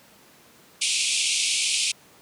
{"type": "band-pass noise", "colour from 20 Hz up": "pink", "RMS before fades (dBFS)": -24, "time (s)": [0.81, 1.92], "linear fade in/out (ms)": 10, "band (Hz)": [2300, 9900], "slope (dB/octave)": 96, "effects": ["pink hiss -53 dBFS RMS until 2.21 s", "high-pass 150 Hz 12 dB/octave"]}